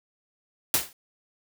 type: noise with exponential decay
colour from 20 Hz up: white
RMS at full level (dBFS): -18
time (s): 0.74-0.93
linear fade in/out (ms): 1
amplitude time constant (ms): 41
effects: none